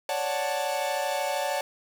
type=chord; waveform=45% pulse; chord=D major seventh; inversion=third; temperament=equal; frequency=554.4 / 587.3 / 740 / 880 Hz; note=C#5 / D5 / F#5 / A5; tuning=0 / 0 / 0 / 0 cents; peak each=-32 dBFS; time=0.09-1.61 s; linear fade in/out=2 ms; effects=8-bit